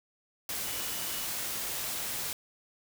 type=tone in noise; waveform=sine; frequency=2945 Hz; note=F#7; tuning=9 cents flat; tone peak=-46 dBFS; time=0.66-1.25 s; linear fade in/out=2 ms; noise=white; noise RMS=-35 dBFS; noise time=0.49-2.33 s; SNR=-14 dB; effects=none